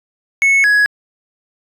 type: tone pair in turn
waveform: triangle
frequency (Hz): 2200 / 1673.1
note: C#7 / G#6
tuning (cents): -14 / +12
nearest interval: perfect fourth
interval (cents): 474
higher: first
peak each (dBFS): -7 / -7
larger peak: neither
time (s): 0.42-0.64 / 0.64-0.86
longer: neither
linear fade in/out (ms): 0
effects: resampled to 32000 Hz